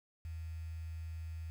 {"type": "tone with quantisation", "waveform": "sine", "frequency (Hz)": 81.4, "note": "E2", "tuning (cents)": -21, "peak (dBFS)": -40, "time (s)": [0.25, 1.5], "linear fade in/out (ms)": 0, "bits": 10, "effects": []}